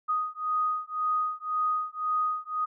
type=beating tone pair; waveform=sine; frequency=1244.5 / 1246.4 Hz; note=D#6 / D#6; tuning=0 / +3 cents; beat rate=1.9 Hz; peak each=-29 dBFS; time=0.08-2.66 s; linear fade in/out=20 ms; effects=none